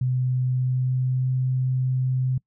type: tone with pitch glide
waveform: sine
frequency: 127.3 to 128.93 Hz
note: C3 to C3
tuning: -47 to -25 cents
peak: -20 dBFS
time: 0.01-2.38 s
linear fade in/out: 5 ms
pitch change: +22 cents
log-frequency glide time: 0.48-1.29 s
effects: noise-tail reverb RT60 0.1 s tail -24 dB re dry